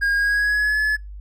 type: tone with pitch glide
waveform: triangle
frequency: 1627 to 1713.8 Hz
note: G#6 to A6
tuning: -36 to -46 cents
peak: -15 dBFS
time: 0.01-0.97 s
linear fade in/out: 20 ms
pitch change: +90 cents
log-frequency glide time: 0.15-0.79 s
effects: noise-tail reverb RT60 0.2 s tail -26 dB re dry + added 50 Hz sine -33 dBFS peak until 1.2 s